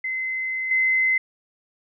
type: tone with level steps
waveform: sine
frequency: 2054 Hz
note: C7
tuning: 33 cents flat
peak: -24 / -17 dBFS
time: 0.04-1.18 s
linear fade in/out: 5 ms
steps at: 0.71 s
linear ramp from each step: 2 ms
effects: none